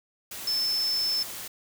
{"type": "tone in noise", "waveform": "sine", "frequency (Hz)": 5274, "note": "E8", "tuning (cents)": 0, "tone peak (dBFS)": -24, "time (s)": [0.47, 1.23], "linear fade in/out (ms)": 5, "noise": "white", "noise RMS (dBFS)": -38, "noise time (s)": [0.31, 1.48], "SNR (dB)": 11, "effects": []}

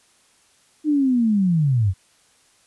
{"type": "linear sweep", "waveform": "sine", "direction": "down", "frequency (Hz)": [309.8, 87], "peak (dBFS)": -15, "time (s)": [0.84, 1.94], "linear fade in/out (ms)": 50, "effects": ["white hiss -58 dBFS RMS until 2.66 s", "resampled to 24000 Hz"]}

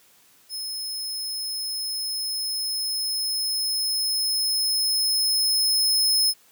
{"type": "tone with level ramp", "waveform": "sawtooth", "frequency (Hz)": 5180, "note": "E8", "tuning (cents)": -31, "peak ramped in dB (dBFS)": [-27, -15], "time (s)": [0.49, 6.34], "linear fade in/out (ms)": 50, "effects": ["white hiss -57 dBFS RMS until 6.51 s", "high-pass 80 Hz 12 dB/octave"]}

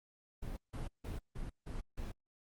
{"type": "noise bursts", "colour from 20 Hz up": "brown", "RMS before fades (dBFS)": -41, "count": 6, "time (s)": [0.42, 2.12], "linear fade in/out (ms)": 10, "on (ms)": 150, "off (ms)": 160, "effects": ["Opus 24 kbps"]}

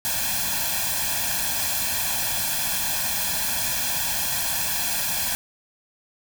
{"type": "noise with comb filter", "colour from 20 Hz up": "white", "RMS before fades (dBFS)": -25, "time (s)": [0.05, 5.35], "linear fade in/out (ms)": 0, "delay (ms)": 1.2, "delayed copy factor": 0.9, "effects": []}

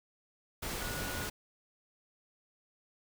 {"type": "tone in noise", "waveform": "sine", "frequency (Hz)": 1455, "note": "F#6", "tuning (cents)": -29, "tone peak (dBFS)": -43, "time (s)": [0.81, 1.28], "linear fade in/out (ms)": 10, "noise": "pink", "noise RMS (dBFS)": -38, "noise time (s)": [0.62, 1.3], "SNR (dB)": -8, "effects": []}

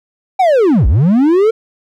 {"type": "linear two-way sweep", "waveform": "triangle", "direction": "down then up", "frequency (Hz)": [784, 49, 461], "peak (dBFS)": -5, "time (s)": [0.39, 1.51], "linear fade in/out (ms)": 10, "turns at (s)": 0.87, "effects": []}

